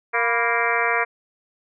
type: harmonic tone with a mistuned harmonic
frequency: 233.2 Hz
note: A#3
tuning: 1 cent sharp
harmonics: 2 / 3 / 4 / 5 / 6 / 7 / 8 / 9 / 10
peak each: -27 / -27 / -27 / -27 / -27 / -27 / -27 / -27 / -27 dBFS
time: 0.13-1.05 s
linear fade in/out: 20 ms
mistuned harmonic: 4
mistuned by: +93 cents
effects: none